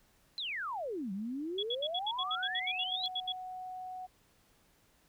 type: exponential two-way sweep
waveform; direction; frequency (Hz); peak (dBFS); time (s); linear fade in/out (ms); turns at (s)
sine; down then up; 4181 to 185 to 4181; -35; 0.38-3.06; 0; 1.12
type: tone bursts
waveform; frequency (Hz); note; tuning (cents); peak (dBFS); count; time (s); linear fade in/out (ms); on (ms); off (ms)
sine; 3363; G#7; +21; -32; 15; 1.58-3.323; 5; 49; 72
type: tone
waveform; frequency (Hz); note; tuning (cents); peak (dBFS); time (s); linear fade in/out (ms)
sine; 740; F#5; 0; -40; 2.18-4.07; 20
effects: pink hiss -68 dBFS RMS until 5.08 s